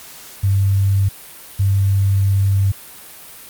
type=tone pair in turn; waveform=sine; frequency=98 / 98 Hz; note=G2 / G2; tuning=0 / 0 cents; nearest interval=unison; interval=0 cents; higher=neither; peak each=-12 dBFS; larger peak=neither; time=0.43-1.09 / 1.59-2.72 s; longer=second; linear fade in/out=10 ms; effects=white hiss -38 dBFS RMS until 3.49 s + Opus 48 kbps